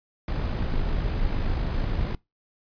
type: noise with amplitude modulation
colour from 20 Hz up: brown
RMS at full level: -24 dBFS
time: 0.28-2.15 s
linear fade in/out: 2 ms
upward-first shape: sine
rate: 52.7 Hz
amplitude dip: 35%
effects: noise-tail reverb RT60 0.2 s tail -23 dB re dry + resampled to 11025 Hz